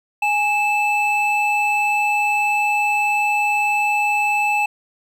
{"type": "tone pair together", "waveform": "triangle", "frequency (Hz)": [828.4, 2630], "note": ["G#5", "E7"], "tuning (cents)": [-5, -5], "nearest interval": "octave + minor sixth", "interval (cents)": 2000, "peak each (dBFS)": -17, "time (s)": [0.22, 4.66], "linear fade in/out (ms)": 5, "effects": []}